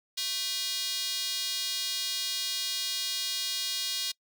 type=tone with high-pass filter; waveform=square; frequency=220 Hz; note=A3; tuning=in tune; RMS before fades=-32 dBFS; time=0.17-4.12 s; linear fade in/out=10 ms; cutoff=3900 Hz; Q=2.6; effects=noise-tail reverb RT60 0.1 s tail -25 dB re dry